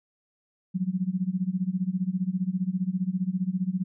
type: tone with tremolo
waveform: sine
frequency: 185 Hz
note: F#3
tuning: in tune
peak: -21 dBFS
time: 0.74-3.84 s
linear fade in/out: 20 ms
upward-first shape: sine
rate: 15 Hz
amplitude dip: 90%
effects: none